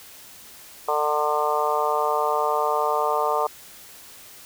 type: harmonic tone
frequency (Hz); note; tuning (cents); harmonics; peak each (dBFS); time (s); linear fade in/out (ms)
150; D3; +37; 3 / 4 / 5 / 6 / 7 / 8; -27 / -27 / -27 / -27 / -27 / -27; 0.88-3.47; 5
effects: white hiss -45 dBFS RMS until 4.45 s